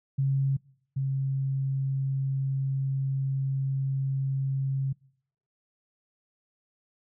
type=tone pair in turn; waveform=sine; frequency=136.3 / 135.28 Hz; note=C#3 / C#3; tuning=-29 / -42 cents; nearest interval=unison; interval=13 cents; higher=first; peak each=-22 / -25 dBFS; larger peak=first; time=0.18-0.57 / 0.96-4.93 s; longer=second; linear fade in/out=10 ms; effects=noise-tail reverb RT60 0.7 s tail -25 dB re dry